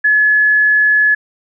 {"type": "tone", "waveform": "sine", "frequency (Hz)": 1706, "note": "G#6", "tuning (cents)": 46, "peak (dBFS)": -8, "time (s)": [0.04, 1.15], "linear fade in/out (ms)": 10, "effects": []}